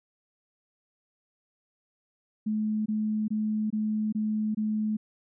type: tone bursts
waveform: sine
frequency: 214.7 Hz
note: A3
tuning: 42 cents flat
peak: -25 dBFS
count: 6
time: 2.46-4.97 s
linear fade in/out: 10 ms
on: 400 ms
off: 22 ms
effects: none